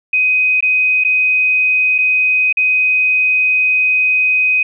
sine tone with dropouts, 2510 Hz, D#7, 15 cents sharp, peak -10 dBFS, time 0.13-4.63 s, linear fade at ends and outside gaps 5 ms, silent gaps 0.607-0.625 / 1.039-1.047 / 1.982-1.985 / 2.527-2.57 s, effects none

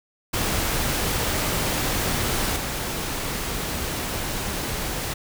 pink noise with level steps, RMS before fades -24 / -28 dBFS, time 0.33-5.14 s, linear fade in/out 10 ms, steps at 2.56 s, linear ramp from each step 5 ms, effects none

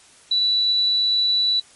sine tone, 3951 Hz, B7, in tune, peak -16 dBFS, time 0.31-1.6 s, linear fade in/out 5 ms, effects white hiss -50 dBFS RMS until 1.75 s + MP3 48 kbps

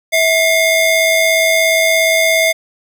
35% pulse ring-modulated tone, 1396.9 Hz, F6, in tune, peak -5 dBFS, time 0.12-2.53 s, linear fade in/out 20 ms, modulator 747 Hz, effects none

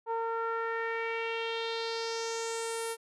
sawtooth tone with low-pass filter sweep, 456.4 Hz, A#4, 37 cents flat, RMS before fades -34 dBFS, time 0.06-2.97 s, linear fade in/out 50 ms, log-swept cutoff 980 to 11000 Hz, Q 3.4, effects none

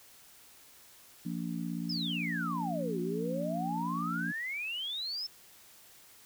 harmonic tone, 57.7 Hz, A#1, 17 cents flat, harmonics 3 / 4 / 5, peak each -36 / -38 / -40 dBFS, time 1.25-4.32 s, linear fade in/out 10 ms
sine exponential two-way sweep, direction down then up, 5370 to 349.2 to 5370 Hz, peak -34 dBFS, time 1.89-5.27 s, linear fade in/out 10 ms, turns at 3 s
effects white hiss -57 dBFS RMS until 6.25 s

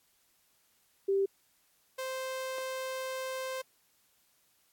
sine / sawtooth tone pair in turn, 392 / 522.1 Hz, G4 / C5, 0 / -4 cents, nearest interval perfect fourth, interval 496 cents, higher second, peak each -25 / -31 dBFS, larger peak first, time 1.08-1.26 / 1.98-3.62 s, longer second, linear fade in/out 10 ms, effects white hiss -70 dBFS RMS until 4.72 s + AAC 64 kbps

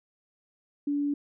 sine tone, 287.8 Hz, D4, 35 cents flat, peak -25 dBFS, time 0.87-1.14 s, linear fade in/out 5 ms, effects none

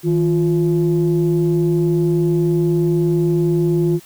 sine tone pair together, 159.83 / 349.2 Hz, D#3 / F4, +47 / 0 cents, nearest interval octave + major second, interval 1353 cents, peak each -15 dBFS, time 0.03-4 s, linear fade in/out 50 ms, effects tanh soft clip ceiling -8 dBFS + white hiss -45 dBFS RMS until 4.05 s

